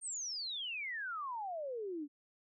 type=exponential sweep; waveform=sine; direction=down; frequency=8890 to 277.2 Hz; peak=-38 dBFS; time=0.01-2.08 s; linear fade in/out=50 ms; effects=none